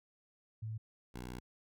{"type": "tone pair in turn", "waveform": ["sine", "10% pulse"], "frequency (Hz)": [110, 61.38], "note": ["A2", "B1"], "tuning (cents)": [0, -10], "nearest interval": "minor seventh", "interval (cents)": 1010, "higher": "first", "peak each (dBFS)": [-38, -35], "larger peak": "second", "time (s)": [[0.62, 0.78], [1.14, 1.4]], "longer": "second", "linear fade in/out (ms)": 10, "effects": []}